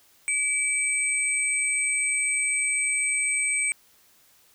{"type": "tone pair together", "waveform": "sine", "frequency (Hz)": [2300, 8232], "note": ["D7", "C9"], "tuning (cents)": [-37, -29], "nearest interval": "octave + minor seventh", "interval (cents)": 2208, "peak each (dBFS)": -25, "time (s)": [0.28, 3.72], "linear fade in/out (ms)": 0, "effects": ["white hiss -59 dBFS RMS until 4.54 s"]}